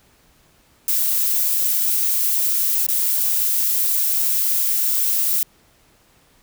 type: noise with dropouts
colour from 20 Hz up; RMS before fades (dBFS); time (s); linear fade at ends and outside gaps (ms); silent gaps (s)
violet; -19; 0.88-5.43; 2; 2.866-2.886
effects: pink hiss -56 dBFS RMS until 6.42 s